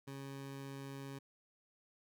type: tone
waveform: 20% pulse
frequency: 137.3 Hz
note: C#3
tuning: 16 cents flat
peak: -40 dBFS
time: 0.07-1.19 s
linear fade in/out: 10 ms
effects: none